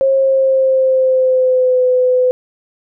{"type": "tone with pitch glide", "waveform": "sine", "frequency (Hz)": [538, 504.9], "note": ["C5", "B4"], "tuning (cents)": [48, 38], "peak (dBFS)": -9, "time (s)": [0.01, 2.31], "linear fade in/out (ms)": 0, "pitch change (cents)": -110, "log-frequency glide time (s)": [0.15, 1.84], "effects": []}